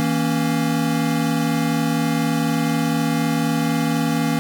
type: chord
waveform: square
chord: A# diminished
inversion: second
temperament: equal with one note detuned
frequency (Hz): 161.52 / 233.1 / 277.2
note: E3 / A#3 / C#4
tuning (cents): -35 / 0 / 0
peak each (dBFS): -23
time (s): 0-4.39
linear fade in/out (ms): 0
effects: none